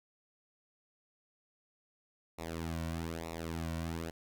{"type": "tone with flanger", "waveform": "sawtooth", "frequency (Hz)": 82.41, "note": "E2", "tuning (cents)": 0, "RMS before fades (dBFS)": -39, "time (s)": [2.38, 4.11], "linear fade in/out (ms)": 10, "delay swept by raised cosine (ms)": [0.63, 2.43], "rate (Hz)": 1.1, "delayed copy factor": -0.85, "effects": []}